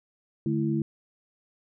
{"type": "tone cluster", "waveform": "sine", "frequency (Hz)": [146, 216.2, 331.1], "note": ["D3", "A3", "E4"], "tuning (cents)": [-10, -30, 8], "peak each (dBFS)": -28, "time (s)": [0.46, 0.82], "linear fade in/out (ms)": 2, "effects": []}